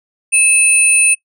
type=tone pair together; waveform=sine; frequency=2600 / 9265 Hz; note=E7 / D9; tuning=-24 / -25 cents; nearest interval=octave + minor seventh; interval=2199 cents; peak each=-10 dBFS; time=0.32-1.15 s; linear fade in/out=20 ms; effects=noise-tail reverb RT60 0.1 s tail -19 dB re dry + tanh soft clip ceiling -3 dBFS